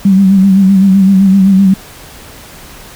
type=tone with vibrato; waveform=sine; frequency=193.1 Hz; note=G3; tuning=26 cents flat; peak=-3 dBFS; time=0.05-1.74 s; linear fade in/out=5 ms; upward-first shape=sine; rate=7.8 Hz; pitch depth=52 cents each way; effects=pink hiss -33 dBFS RMS until 2.95 s